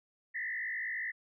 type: tone with frequency modulation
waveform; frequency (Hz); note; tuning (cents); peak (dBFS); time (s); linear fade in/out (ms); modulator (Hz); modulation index
sine; 1902; A#6; +34; -34; 0.34-1.12; 20; 54.6; 2.4
effects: none